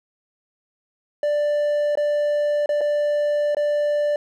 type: tone with dropouts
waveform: triangle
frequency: 589 Hz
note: D5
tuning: 5 cents sharp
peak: -16 dBFS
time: 1.23-4.16 s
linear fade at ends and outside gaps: 2 ms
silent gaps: 1.954-1.973 / 2.66-2.691 / 2.809-2.813 / 3.548-3.568 s
effects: none